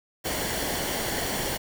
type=noise with comb filter; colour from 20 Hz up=pink; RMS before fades=-29 dBFS; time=0.24-1.58 s; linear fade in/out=20 ms; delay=0.79 ms; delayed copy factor=-0.5; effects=none